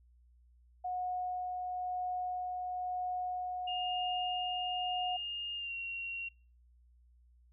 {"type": "tone with tremolo", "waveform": "sine", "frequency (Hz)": 728, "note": "F#5", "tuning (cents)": -28, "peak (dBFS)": -33, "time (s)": [0.84, 5.17], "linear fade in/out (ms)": 10, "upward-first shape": "sine", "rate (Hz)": 1, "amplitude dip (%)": 25}
{"type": "tone with pitch glide", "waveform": "sine", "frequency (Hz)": [2830, 2746], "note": ["F7", "F7"], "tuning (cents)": [22, -30], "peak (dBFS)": -37, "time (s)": [3.67, 6.29], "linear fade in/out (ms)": 10, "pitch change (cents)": -52, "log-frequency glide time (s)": [5.56, 5.74]}
{"effects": ["noise-tail reverb RT60 0.4 s tail -26 dB re dry", "added 60 Hz sine -61 dBFS peak until 7.52 s"]}